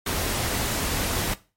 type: noise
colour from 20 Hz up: pink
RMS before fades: -26 dBFS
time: 0.06-1.34 s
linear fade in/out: 5 ms
effects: noise-tail reverb RT60 0.3 s tail -17 dB re dry + MP3 64 kbps